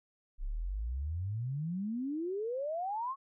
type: exponential sweep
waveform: sine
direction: up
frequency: 31.12 to 1115 Hz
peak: -33 dBFS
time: 0.38-3.16 s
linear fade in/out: 50 ms
effects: none